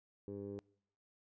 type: tone with low-pass filter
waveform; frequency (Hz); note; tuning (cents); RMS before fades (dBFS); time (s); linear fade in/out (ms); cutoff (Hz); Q
15% pulse; 100.4; G2; +42; -45; 0.28-0.59; 0; 440; 3.8
effects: noise-tail reverb RT60 0.8 s tail -26 dB re dry + resampled to 16000 Hz